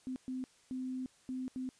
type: tone bursts at uneven times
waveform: sine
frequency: 257.2 Hz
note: C4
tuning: 30 cents flat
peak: -36 dBFS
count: 5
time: 0.07-0.16 / 0.28-0.44 / 0.71-1.06 / 1.29-1.48 / 1.56-1.69 s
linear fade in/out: 0 ms
effects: white hiss -66 dBFS RMS until 1.79 s + resampled to 22050 Hz